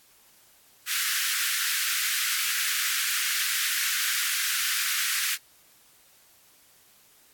pink high-pass noise, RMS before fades -27 dBFS, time 0.86-5.38 s, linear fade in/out 50 ms, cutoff 1400 Hz, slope 48 dB/octave, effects white hiss -58 dBFS RMS until 7.33 s + AAC 64 kbps

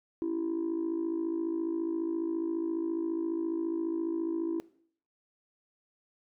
sine tone with amplitude modulation, 331 Hz, E4, 7 cents sharp, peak -24 dBFS, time 0.22-4.6 s, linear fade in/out 0 ms, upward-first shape sine, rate 54.6 Hz, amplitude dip 80%, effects noise-tail reverb RT60 0.6 s tail -21 dB re dry + tanh soft clip ceiling -25 dBFS

